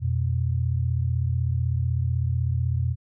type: tone pair together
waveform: sine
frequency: 86.9 / 122.9 Hz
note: F2 / B2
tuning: -8 / -8 cents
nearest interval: tritone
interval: 600 cents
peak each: -24 dBFS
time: 0-2.96 s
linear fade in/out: 50 ms
effects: none